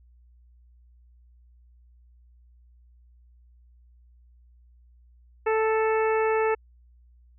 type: harmonic tone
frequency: 440 Hz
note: A4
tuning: in tune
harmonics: 1 / 2 / 3 / 4 / 5 / 6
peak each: -22 / -28 / -32 / -34 / -36 / -38 dBFS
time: 5.46-6.55 s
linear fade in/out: 10 ms
effects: added 60 Hz sine -53 dBFS peak until 7.38 s